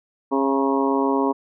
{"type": "harmonic tone with a mistuned harmonic", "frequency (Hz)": 136.3, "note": "C#3", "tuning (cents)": -29, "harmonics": [2, 3, 4, 5, 6, 7, 8], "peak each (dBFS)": [-21, -23, -29, -30, -31, -25, -29], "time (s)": [0.31, 1.33], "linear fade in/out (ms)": 20, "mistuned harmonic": 6, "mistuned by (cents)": 46, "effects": []}